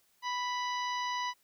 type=harmonic tone; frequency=987.8 Hz; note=B5; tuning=in tune; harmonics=1 / 2 / 3 / 4 / 5 / 6; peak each=-33 / -39 / -43 / -45 / -47 / -49 dBFS; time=0.22-1.34 s; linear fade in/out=50 ms; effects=white hiss -70 dBFS RMS until 1.43 s